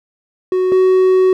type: tone pair in turn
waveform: triangle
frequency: 370 / 373.4 Hz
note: F#4 / F#4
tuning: 0 / +16 cents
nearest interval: unison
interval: 16 cents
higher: second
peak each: -10 / -6 dBFS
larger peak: second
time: 0.52-0.72 / 0.72-1.33 s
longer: second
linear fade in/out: 2 ms
effects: none